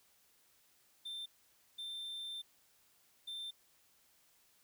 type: tone bursts at uneven times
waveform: triangle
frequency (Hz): 3573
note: A7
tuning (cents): +26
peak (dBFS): -40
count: 3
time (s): 1.05-1.26 / 1.78-2.42 / 3.27-3.51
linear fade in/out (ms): 10
effects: white hiss -70 dBFS RMS until 4.63 s